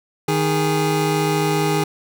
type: tone pair together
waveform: 25% pulse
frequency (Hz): 155.56 / 412.1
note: D#3 / G#4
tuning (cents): 0 / -13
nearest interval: octave + perfect fourth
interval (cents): 1687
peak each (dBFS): -16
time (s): 0.28-1.84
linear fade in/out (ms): 5
effects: none